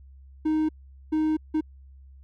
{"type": "tone bursts at uneven times", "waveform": "triangle", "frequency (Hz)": 311.1, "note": "D#4", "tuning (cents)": 0, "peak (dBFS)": -19, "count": 3, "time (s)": [[0.45, 0.69], [1.12, 1.37], [1.54, 1.61]], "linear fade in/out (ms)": 10, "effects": ["added 67 Hz sine -46 dBFS peak until 2.23 s"]}